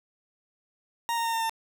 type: tone with pitch steps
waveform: 40% pulse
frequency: 932.3 / 924.3 / 916.3 / 908.4 / 900.5 Hz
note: A#5 / A#5 / A#5 / A#5 / A5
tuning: 0 / -15 / -30 / -45 / +40 cents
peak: -25 dBFS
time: 1.09-1.495 s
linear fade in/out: 0 ms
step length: 81 ms
effects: none